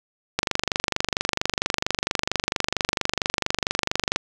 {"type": "click train", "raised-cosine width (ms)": 0.2, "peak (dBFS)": -3, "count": 93, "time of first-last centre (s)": [0.39, 4.16], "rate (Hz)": 24.4, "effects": ["7-bit"]}